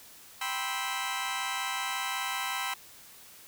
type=chord; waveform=20% pulse; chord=C major seventh; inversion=second; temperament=just; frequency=784.9 / 981.1 / 1046.5 / 1308.1 Hz; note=G5 / B5 / C6 / E6; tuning=+2 / -12 / 0 / -14 cents; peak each=-32 dBFS; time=0.41-2.74 s; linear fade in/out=5 ms; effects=white hiss -52 dBFS RMS until 3.47 s